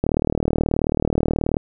click train, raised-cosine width 2 ms, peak -5 dBFS, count 60, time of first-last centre 0.04-1.568 s, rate 38.6 Hz, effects none

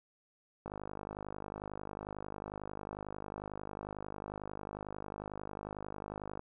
click train, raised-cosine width 1 ms, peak -27 dBFS, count 294, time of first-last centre 0.66-6.394 s, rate 51.1 Hz, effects none

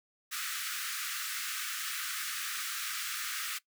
pink high-pass noise, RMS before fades -37 dBFS, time 0.31-3.59 s, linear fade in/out 20 ms, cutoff 1200 Hz, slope 96 dB/octave, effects noise-tail reverb RT60 0.1 s tail -19 dB re dry

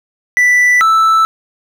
triangle tone pair in turn, 1975.5 / 1318.5 Hz, B6 / E6, 0 / 0 cents, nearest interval perfect fifth, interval 700 cents, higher first, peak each -5 / -5 dBFS, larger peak neither, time 0.37-0.81 / 0.81-1.25 s, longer neither, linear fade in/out 0 ms, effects none

